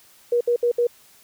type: tone bursts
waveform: sine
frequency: 479.1 Hz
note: A#4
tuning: 47 cents sharp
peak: -16 dBFS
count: 4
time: 0.32-0.87 s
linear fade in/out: 5 ms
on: 88 ms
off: 66 ms
effects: white hiss -53 dBFS RMS until 1.23 s